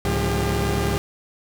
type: tone cluster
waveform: sawtooth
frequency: 68.9 / 107.2 / 149.5 / 175.7 / 400.6 Hz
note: C#2 / A2 / D3 / F3 / G4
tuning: -10 / -45 / +31 / +11 / +38 cents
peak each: -21 / -22 / -28 / -24 / -22 dBFS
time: 0.05-0.98 s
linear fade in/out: 0 ms
effects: none